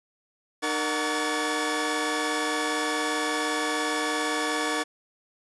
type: tone cluster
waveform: sawtooth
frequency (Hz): 304.4 / 465.3 / 739 / 1131 / 1728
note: D#4 / A#4 / F#5 / C#6 / A6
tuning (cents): -38 / -3 / -2 / +34 / -32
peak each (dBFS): -27 / -28 / -30 / -28 / -28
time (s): 0.62-4.84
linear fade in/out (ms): 20
effects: resampled to 24000 Hz + 9-bit